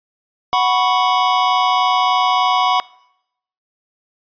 square chord, F# suspended fourth, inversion none, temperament just, 740 / 986.7 / 1110 Hz, F#5 / B5 / C#6, 0 / -2 / +2 cents, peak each -18 dBFS, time 0.53-2.8 s, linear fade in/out 0 ms, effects noise-tail reverb RT60 0.8 s tail -22 dB re dry + resampled to 11025 Hz

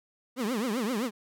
30% pulse tone with vibrato, 231.3 Hz, A#3, 13 cents flat, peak -25 dBFS, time 0.36-1.11 s, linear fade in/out 50 ms, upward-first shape triangle, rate 7.7 Hz, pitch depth 290 cents each way, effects none

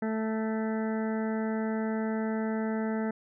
harmonic tone, 220 Hz, A3, in tune, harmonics 1 / 2 / 3 / 4 / 6 / 7 / 8 / 9, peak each -29 / -35 / -39 / -41 / -45 / -46 / -47 / -48 dBFS, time 0.02-3.11 s, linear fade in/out 5 ms, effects none

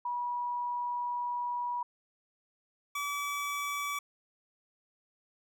sine / 25% pulse tone pair in turn, 970 / 1147.5 Hz, B5 / D6, -31 / -40 cents, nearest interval minor third, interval 291 cents, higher second, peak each -31 / -29 dBFS, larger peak second, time 0.05-1.83 / 2.95-3.99 s, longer first, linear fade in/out 5 ms, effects none

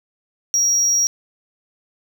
triangle tone, 5670 Hz, F8, 25 cents sharp, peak -13 dBFS, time 0.54-1.07 s, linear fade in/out 0 ms, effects none

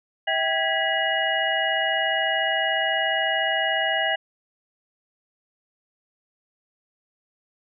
sine tone cluster, 647 / 781 / 1657 / 1960 / 2890 Hz, E5 / G5 / G#6 / B6 / F#7, -32 / -7 / -4 / -14 / -41 cents, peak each -27 dBFS, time 0.27-4.16 s, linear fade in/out 10 ms, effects none

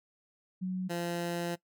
sine / 15% pulse tone pair in turn, 185 / 172.32 Hz, F#3 / F3, 0 / -23 cents, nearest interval minor second, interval 123 cents, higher first, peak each -31 / -26 dBFS, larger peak second, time 0.61-0.89 / 0.89-1.56 s, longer second, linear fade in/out 20 ms, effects noise-tail reverb RT60 0.1 s tail -20 dB re dry

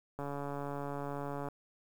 click train, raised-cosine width 1 ms, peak -26 dBFS, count 185, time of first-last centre 0.19-1.486 s, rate 142 Hz, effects 9-bit

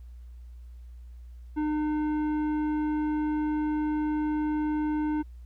triangle tone with tanh clipping, 303.4 Hz, D#4, 44 cents flat, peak -27 dBFS, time 1.56-5.23 s, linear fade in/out 20 ms, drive 15 dB, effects added 60 Hz sine -42 dBFS peak until 5.45 s + pink hiss -71 dBFS RMS until 5.45 s

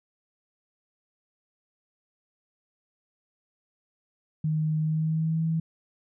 sine tone with pitch glide, 155.56 to 162.07 Hz, D#3 to E3, 0 to -29 cents, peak -23 dBFS, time 4.44-5.6 s, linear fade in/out 5 ms, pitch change +71 cents, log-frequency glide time 4.8-5.44 s, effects none

